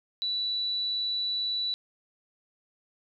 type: tone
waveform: sine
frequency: 3951 Hz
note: B7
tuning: in tune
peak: -27 dBFS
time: 0.22-1.74 s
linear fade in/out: 0 ms
effects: none